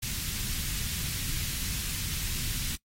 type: band-stop noise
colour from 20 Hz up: pink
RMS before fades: -33 dBFS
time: 0.02-2.76 s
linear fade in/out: 10 ms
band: 150 to 2600 Hz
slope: 12 dB/octave
effects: noise-tail reverb RT60 0.1 s tail -21 dB re dry + AAC 48 kbps